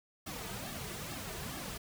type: noise with flanger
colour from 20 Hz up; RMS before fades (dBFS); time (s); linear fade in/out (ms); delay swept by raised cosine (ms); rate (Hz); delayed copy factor
pink; -42; 0.26-1.78; 10; 2 to 3.8; 2.3; -0.75
effects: none